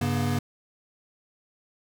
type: tone cluster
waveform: square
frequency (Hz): 98.7 / 139.2 / 240.6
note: G2 / C#3 / B3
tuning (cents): +12 / +8 / -45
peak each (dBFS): -29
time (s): 0.01-0.39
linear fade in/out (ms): 5
effects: none

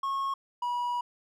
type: tone pair in turn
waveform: triangle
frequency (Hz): 1092 / 970.1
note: C#6 / B5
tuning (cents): -26 / -31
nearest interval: major second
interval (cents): 205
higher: first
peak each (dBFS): -26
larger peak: neither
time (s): 0.03-0.34 / 0.62-1.01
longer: second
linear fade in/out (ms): 5
effects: none

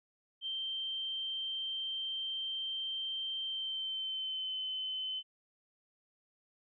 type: tone with pitch glide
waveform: sine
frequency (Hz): 3136 to 3052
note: G7 to G7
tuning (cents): 0 to -47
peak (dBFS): -35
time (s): 0.41-5.23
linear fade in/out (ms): 50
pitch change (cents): -47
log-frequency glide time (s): 3.43-4.56
effects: none

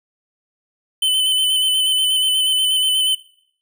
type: tone with vibrato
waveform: square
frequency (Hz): 3038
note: F#7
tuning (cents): +45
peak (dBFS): -15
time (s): 1.02-3.15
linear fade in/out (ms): 5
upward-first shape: square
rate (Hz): 8.3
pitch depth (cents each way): 20
effects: noise-tail reverb RT60 0.6 s tail -19 dB re dry

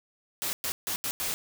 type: noise bursts at uneven times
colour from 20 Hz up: white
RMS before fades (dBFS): -31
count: 5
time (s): 0.42-0.53 / 0.64-0.72 / 0.87-0.96 / 1.04-1.11 / 1.2-1.34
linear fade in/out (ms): 0
effects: none

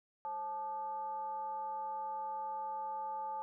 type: tone with frequency modulation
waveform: sine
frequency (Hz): 870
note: A5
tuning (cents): -20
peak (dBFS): -37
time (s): 0.25-3.42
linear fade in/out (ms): 0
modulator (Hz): 333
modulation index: 0.46
effects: none

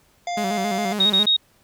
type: harmonic tone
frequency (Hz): 701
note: F5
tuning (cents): +6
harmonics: 1 / 3 / 5 / 7 / 9 / 10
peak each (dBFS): -24 / -34 / -38 / -41 / -43 / -44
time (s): 0.27-0.93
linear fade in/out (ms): 2
type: tone with vibrato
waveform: sawtooth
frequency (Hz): 200.2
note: G3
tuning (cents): +37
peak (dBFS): -20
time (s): 0.37-1.26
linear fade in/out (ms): 5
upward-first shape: square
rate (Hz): 7.3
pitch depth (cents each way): 77
type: tone bursts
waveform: sine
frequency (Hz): 3749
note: A#7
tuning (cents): +9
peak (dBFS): -14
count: 3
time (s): 1-1.366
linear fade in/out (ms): 5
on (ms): 100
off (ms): 33
effects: pink hiss -59 dBFS RMS until 1.63 s

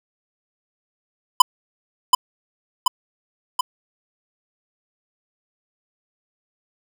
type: tone with echo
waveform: square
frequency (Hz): 1006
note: B5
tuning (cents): +32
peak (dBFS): -5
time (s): 1.4-1.42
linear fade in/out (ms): 5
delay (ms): 730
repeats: 3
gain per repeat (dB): -4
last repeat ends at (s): 3.61
effects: none

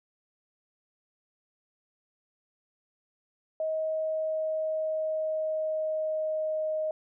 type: tone with pitch glide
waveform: sine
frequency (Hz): 632 to 623.7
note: D#5 to D#5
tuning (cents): +27 to +4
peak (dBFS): -27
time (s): 3.6-6.91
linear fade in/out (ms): 2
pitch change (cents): -23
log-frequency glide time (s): 3.72-6.66
effects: none

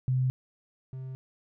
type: tone pair in turn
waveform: sine / triangle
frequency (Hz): 128.7 / 130.8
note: C3 / C3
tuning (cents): -28 / 0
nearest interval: unison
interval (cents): 28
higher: second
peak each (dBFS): -23 / -34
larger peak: first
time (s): 0.08-0.3 / 0.93-1.15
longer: neither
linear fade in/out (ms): 0
effects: none

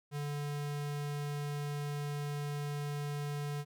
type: tone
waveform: square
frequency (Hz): 145.5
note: D3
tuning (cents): -16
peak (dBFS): -36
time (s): 0.11-3.65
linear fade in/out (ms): 50
effects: none

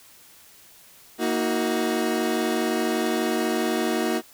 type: chord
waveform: 30% pulse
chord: D# minor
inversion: second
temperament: equal with one note detuned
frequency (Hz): 233.1 / 318 / 370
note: A#3 / D#4 / F#4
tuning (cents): 0 / +38 / 0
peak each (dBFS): -24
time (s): 1.18-4.22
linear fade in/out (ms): 50
effects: white hiss -51 dBFS RMS until 4.33 s

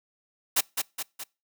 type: noise with echo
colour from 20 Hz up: white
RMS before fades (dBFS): -22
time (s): 0.56-0.61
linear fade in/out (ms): 10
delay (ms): 210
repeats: 3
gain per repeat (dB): -5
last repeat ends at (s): 1.24
effects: noise-tail reverb RT60 0.3 s tail -26 dB re dry + high-pass 200 Hz 12 dB/octave

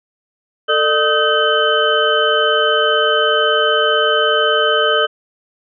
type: tone cluster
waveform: sine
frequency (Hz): 446 / 601 / 1264 / 1543 / 3048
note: A4 / D5 / D#6 / G6 / G7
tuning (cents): +23 / +40 / +27 / -28 / -49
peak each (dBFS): -18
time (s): 0.68-5.07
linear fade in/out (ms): 20
effects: none

